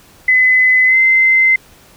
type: tone with pitch glide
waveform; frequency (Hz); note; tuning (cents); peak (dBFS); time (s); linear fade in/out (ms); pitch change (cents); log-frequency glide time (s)
sine; 2022 to 2069; B6 to C7; +40 to -20; -7; 0.28-1.56; 5; +40; 0.86-0.97
effects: pink hiss -45 dBFS RMS until 1.96 s